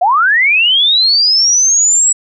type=linear sweep; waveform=sine; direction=up; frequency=666 to 7850 Hz; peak=-7 dBFS; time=0.01-2.13 s; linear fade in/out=10 ms; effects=none